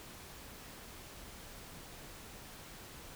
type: silence
effects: pink hiss -51 dBFS RMS until 3.15 s